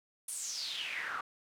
pink noise with band-pass filter sweep, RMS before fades -39 dBFS, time 0.28-1.21 s, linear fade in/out 5 ms, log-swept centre 10000 to 1200 Hz, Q 6.1, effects none

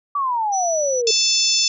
sine exponential sweep, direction down, 1169 to 440.3 Hz, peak -18 dBFS, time 0.15-1.11 s, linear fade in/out 5 ms
sine tone, 5920 Hz, F#8, in tune, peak -23 dBFS, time 0.52-1.02 s, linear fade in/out 20 ms
harmonic tone, 879 Hz, A5, 2 cents flat, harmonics 3 / 4 / 5 / 6 / 7 / 8, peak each -27 / -24 / -25 / -18 / -22 / -25 dBFS, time 1.07-1.68 s, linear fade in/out 2 ms
effects none

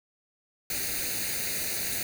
white noise with comb filter, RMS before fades -31 dBFS, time 0.7-2.03 s, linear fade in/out 2 ms, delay 0.46 ms, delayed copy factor +0.75, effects none

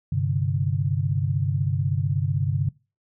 sine chord, G suspended fourth, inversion none, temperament equal, 98 / 130.81 / 146.83 Hz, G2 / C3 / D3, 0 / 0 / 0 cents, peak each -25 dBFS, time 0.12-2.69 s, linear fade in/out 5 ms, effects noise-tail reverb RT60 0.3 s tail -23 dB re dry

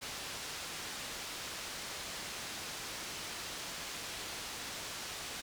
white low-pass noise, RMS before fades -43 dBFS, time 0.01-5.42 s, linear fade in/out 20 ms, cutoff 6000 Hz, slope 12 dB/octave, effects none

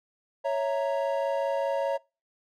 triangle chord, A# diminished, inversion first, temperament equal, 554.4 / 659.3 / 932.3 Hz, C#5 / E5 / A#5, 0 / 0 / 0 cents, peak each -25 / -29 / -31 dBFS, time 0.44-1.98 s, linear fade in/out 20 ms, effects noise-tail reverb RT60 0.3 s tail -25 dB re dry

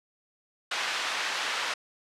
pink band-pass noise, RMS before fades -31 dBFS, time 0.71-1.74 s, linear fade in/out 5 ms, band 1100 to 4400 Hz, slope 12 dB/octave, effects low-pass 11000 Hz 12 dB/octave

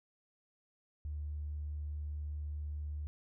triangle tone with tanh clipping, 74.6 Hz, D2, 28 cents sharp, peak -37 dBFS, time 1.05-3.07 s, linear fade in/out 0 ms, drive 4 dB, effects none

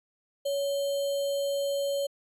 sine tone with sample-and-hold, 561 Hz, C#5, 21 cents sharp, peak -26 dBFS, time 0.45-2.07 s, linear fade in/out 10 ms, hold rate 3675 Hz, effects resampled to 32000 Hz

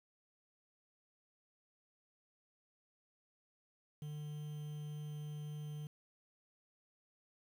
triangle tone with quantisation, 149.7 Hz, D3, 33 cents sharp, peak -40 dBFS, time 4.02-5.87 s, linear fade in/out 2 ms, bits 10, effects none

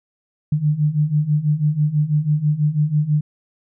sine beating tone pair, 146.83 / 152.93 Hz, D3 / D#3, 0 / -30 cents, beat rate 6.1 Hz, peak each -20 / -17 dBFS, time 0.52-3.21 s, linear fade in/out 5 ms, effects none

